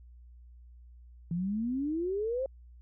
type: exponential sweep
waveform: sine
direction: up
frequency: 164.81 to 545 Hz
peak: -29 dBFS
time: 1.31-2.46 s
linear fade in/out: 2 ms
effects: added 60 Hz sine -50 dBFS peak until 2.81 s